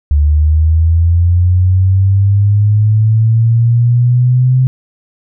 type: linear sweep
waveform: sine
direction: up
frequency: 72.3 to 129.7 Hz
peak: -6 dBFS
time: 0.11-4.67 s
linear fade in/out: 0 ms
effects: none